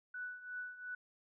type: tone with tremolo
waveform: sine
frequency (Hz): 1484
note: F#6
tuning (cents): +5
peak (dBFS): -39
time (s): 0.14-0.95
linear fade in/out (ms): 5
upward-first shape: triangle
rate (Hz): 2.8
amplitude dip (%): 80
effects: none